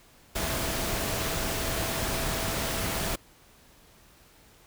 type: tone in noise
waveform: sine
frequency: 659.3 Hz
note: E5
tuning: in tune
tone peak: -39 dBFS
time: 0.35-3.16 s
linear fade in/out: 10 ms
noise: pink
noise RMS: -30 dBFS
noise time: 0.35-3.16 s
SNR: -12 dB
effects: pink hiss -57 dBFS RMS until 4.66 s